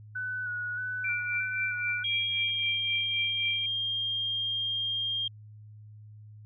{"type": "tone with vibrato", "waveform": "sine", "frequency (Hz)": 1480, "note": "F#6", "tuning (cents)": 0, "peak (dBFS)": -31, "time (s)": [0.15, 2.04], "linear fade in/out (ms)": 10, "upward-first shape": "square", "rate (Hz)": 1.6, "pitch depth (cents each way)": 23}
{"type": "tone with tremolo", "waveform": "sine", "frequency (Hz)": 2352, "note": "D7", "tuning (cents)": 2, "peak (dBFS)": -27, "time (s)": [1.04, 3.66], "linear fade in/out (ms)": 5, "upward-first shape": "triangle", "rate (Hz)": 3.8, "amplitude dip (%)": 80}
{"type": "tone with pitch glide", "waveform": "sine", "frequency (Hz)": [3263, 3214], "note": ["G#7", "G7"], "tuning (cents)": [-31, 43], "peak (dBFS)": -28, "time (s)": [2.04, 5.28], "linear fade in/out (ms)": 5, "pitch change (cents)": -26, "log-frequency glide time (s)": [2.26, 2.71]}
{"effects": ["added 106 Hz sine -46 dBFS peak until 6.45 s"]}